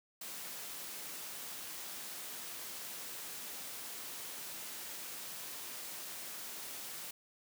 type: high-pass noise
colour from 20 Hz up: white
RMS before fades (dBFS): -45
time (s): 0.21-7.11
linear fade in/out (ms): 5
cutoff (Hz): 150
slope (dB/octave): 12
effects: none